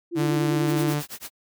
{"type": "tone with vibrato", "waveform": "sine", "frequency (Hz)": 330, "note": "E4", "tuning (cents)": 2, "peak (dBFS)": -23, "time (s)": [0.11, 0.95], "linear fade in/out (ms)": 50, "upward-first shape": "sine", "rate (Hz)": 10, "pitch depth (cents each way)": 80}
{"type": "tone", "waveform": "sawtooth", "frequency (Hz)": 147.4, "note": "D3", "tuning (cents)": 7, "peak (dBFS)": -19, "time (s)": [0.15, 1.03], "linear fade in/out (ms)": 50}
{"type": "noise with tremolo", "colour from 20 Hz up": "white", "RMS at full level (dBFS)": -35, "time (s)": [0.66, 1.31], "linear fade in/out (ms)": 50, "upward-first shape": "sine", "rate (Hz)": 8.9, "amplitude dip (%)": 100}
{"effects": []}